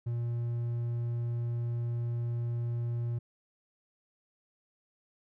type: tone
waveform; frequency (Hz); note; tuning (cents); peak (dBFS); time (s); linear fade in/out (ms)
triangle; 118.5; A#2; +29; -28; 0.06-3.19; 10
effects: none